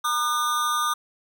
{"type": "tone with amplitude modulation", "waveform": "square", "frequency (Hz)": 1212, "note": "D#6", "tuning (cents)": -46, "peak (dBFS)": -19, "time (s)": [0.04, 0.94], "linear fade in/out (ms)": 10, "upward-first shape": "sine", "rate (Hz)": 277, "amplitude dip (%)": 75, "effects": []}